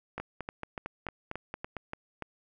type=two click trains; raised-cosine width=0.5 ms; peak=-21 / -21 dBFS; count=8 / 8; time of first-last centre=0.2-2.223 / 0.18-1.767 s; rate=3.46 / 4.41 Hz; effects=none